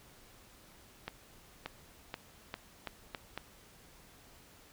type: accelerating click train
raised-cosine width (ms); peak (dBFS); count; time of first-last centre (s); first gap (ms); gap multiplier
0.3; -22; 7; 1.08-3.376; 580; 0.83
effects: pink hiss -59 dBFS RMS until 4.72 s